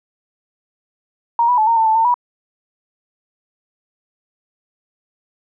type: tone with pitch steps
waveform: sine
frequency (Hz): 936 / 982 / 866 / 922 / 893 / 878 / 904 / 974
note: A#5 / B5 / A5 / A#5 / A5 / A5 / A5 / B5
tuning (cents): +7 / -10 / -28 / -19 / +25 / -4 / +47 / -24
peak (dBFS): -11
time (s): 1.39-2.142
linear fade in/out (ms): 2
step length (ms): 94
effects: none